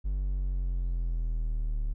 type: linear sweep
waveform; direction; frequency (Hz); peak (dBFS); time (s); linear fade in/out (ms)
triangle; down; 49 to 36.54; -25; 0.04-1.94; 20
effects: none